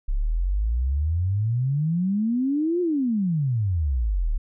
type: exponential two-way sweep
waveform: sine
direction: up then down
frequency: 32.7 to 362.7 to 33.78 Hz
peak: -20 dBFS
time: 0.08-4.38 s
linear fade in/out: 10 ms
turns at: 2.81 s
effects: none